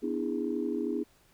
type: chord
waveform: sine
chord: E dominant seventh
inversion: second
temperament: just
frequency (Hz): 247.2 / 296.7 / 329.6 / 412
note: B3 / D4 / E4 / G#4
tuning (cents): +2 / +18 / 0 / -14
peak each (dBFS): -34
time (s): 0.02-1.04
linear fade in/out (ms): 20
effects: tanh soft clip ceiling -18 dBFS + pink hiss -64 dBFS RMS until 1.33 s